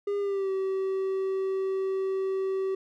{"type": "tone with pitch glide", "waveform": "triangle", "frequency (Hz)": [405, 383.4], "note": ["G#4", "G4"], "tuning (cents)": [-43, -38], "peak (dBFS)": -24, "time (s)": [0.07, 2.75], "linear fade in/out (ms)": 5, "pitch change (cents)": -95, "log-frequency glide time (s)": [0.19, 0.51], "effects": []}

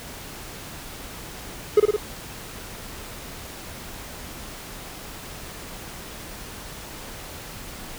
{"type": "tone with echo", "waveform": "triangle", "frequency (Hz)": 420.4, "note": "G#4", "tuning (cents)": 21, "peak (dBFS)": -8, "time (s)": [1.77, 1.8], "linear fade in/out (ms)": 5, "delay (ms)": 55, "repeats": 3, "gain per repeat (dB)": -3, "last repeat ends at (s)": 1.965, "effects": ["pink hiss -38 dBFS RMS until 7.98 s"]}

